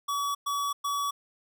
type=tone bursts; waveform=square; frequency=1137 Hz; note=C#6; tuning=44 cents sharp; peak=-28 dBFS; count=3; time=0.08-1.11 s; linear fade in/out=10 ms; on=270 ms; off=110 ms; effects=none